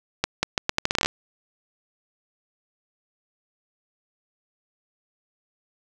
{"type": "accelerating click train", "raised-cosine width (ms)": 0.2, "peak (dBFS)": -3, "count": 13, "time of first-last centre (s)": [0.24, 1.06], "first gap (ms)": 190, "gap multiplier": 0.78, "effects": []}